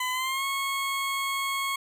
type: tone with pitch glide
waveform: 20% pulse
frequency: 1010 to 1095.1 Hz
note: B5 to C#6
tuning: +39 to -21 cents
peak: -22 dBFS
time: 0-1.76 s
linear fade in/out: 5 ms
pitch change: +140 cents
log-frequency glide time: 0.12-0.44 s
effects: none